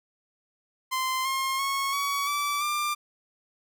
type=tone with pitch steps; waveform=sawtooth; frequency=1039 / 1067.6 / 1097 / 1127.2 / 1158.2 / 1190.1 Hz; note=C6 / C6 / C#6 / C#6 / D6 / D6; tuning=-12 / +35 / -18 / +29 / -24 / +23 cents; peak=-22 dBFS; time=0.91-2.95 s; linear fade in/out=20 ms; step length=340 ms; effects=none